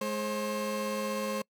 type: tone pair together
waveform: 30% pulse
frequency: 210.3 / 533.9 Hz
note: G#3 / C5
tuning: +22 / +35 cents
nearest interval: octave + major third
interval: 1613 cents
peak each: -32 / -30 dBFS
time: 0.01-1.42 s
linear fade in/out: 5 ms
effects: noise-tail reverb RT60 0.1 s tail -26 dB re dry